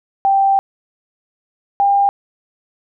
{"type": "tone pair in turn", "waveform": "sine", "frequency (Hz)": [784, 800], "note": ["G5", "G5"], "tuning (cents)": [0, 35], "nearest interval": "unison", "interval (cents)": 35, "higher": "second", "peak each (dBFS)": [-10, -10], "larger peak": "neither", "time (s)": [[0.25, 0.59], [1.8, 2.09]], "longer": "first", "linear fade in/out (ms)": 0, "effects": []}